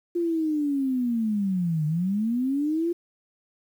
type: linear two-way sweep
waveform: sine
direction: down then up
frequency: 349.2 to 148.9 to 349.2 Hz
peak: -22 dBFS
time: 0.15-2.93 s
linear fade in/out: 10 ms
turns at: 1.86 s
effects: 9-bit